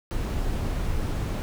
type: noise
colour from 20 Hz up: brown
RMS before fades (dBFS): -27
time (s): 0.11-1.42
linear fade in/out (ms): 0
effects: none